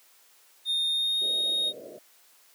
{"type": "tone with pitch glide", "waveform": "triangle", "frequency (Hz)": [3668, 3728], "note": ["A#7", "A#7"], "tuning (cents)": [-29, -1], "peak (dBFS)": -23, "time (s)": [0.65, 1.73], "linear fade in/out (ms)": 50, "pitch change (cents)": 28, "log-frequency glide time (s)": [0.89, 1.29]}
{"type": "low-pass noise", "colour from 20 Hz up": "white", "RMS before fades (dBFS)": -40, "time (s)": [1.21, 1.99], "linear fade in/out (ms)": 10, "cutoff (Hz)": 650, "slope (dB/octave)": 96}
{"effects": ["white hiss -59 dBFS RMS until 2.54 s", "high-pass 400 Hz 12 dB/octave"]}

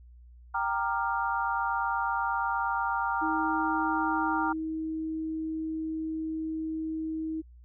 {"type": "chord", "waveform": "sine", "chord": "G minor seventh", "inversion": "none", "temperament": "equal with one note detuned", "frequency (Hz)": [784, 932.3, 1191.1, 1396.9], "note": ["G5", "Bb5", "D6", "F6"], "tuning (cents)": [0, 0, 24, 0], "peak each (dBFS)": [-33, -30, -34, -32], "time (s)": [0.54, 4.53], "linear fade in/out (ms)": 10}
{"type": "tone", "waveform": "sine", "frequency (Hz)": 317.7, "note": "D#4", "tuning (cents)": 36, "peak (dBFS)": -30, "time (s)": [3.21, 7.42], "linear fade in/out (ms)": 20}
{"effects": ["added 60 Hz sine -49 dBFS peak until 7.64 s"]}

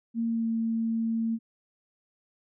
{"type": "tone with pitch glide", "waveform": "sine", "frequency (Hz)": [230, 226.6], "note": ["A#3", "A#3"], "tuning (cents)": [-23, -49], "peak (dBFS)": -25, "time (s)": [0.14, 1.39], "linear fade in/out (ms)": 50, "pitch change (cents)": -26, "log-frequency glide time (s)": [0.25, 0.49], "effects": []}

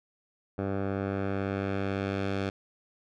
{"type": "tone with low-pass filter sweep", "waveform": "10% pulse", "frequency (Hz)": 98, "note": "G2", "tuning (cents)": 0, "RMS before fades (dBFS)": -31, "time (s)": [0.58, 2.5], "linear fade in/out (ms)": 5, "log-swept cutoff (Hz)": [1100, 4000], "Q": 0.84, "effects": []}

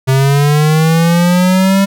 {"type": "linear sweep", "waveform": "square", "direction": "up", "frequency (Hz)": [131, 197.7], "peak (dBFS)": -8, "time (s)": [0.07, 1.86], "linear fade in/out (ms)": 20, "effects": []}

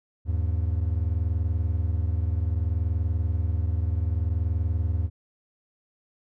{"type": "tone pair together", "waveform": "triangle", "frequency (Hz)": [79.37, 100], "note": ["D#2", "G2"], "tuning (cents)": [35, 35], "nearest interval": "major third", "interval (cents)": 400, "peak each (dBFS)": [-22, -26], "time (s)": [0.25, 5.1], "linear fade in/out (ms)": 50, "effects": []}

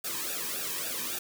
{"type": "noise with flanger", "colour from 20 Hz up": "white", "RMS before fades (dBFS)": -34, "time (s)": [0.04, 1.19], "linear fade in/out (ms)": 5, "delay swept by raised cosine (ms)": [0.94, 1.46], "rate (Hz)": 3.6, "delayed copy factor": -0.8, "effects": []}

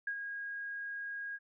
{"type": "tone with ADSR envelope", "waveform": "sine", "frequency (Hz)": 1636, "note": "G#6", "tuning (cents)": -26, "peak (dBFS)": -32, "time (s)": [0.07, 1.39], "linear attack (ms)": 4, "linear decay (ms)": 72, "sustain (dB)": -6, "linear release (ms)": 43, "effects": []}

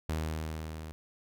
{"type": "tone with level ramp", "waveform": "sawtooth", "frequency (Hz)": 78.8, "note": "D#2", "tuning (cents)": 23, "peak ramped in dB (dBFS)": [-26, -37], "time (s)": [0.09, 0.92], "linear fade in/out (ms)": 0, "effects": []}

